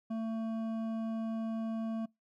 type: tone with hard clipping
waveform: sine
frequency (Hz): 224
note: A3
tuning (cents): +31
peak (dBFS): -35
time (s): 0.1-2.06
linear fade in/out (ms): 10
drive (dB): 9
effects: noise-tail reverb RT60 0.2 s tail -26 dB re dry